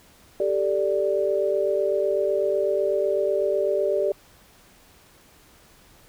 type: chord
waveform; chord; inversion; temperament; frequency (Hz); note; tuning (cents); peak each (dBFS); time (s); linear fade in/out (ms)
sine; G suspended second; none; equal; 392 / 440 / 587.3; G4 / A4 / D5; 0 / 0 / 0; -24 / -27 / -23; 0.4-4.12; 2
effects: pink hiss -54 dBFS RMS until 6.08 s